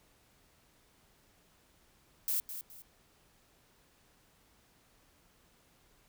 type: noise with echo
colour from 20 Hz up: violet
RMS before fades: -32 dBFS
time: 2.28-2.4 s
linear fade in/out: 0 ms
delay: 210 ms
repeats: 2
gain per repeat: -10 dB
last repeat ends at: 2.82 s
effects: pink hiss -67 dBFS RMS until 6.08 s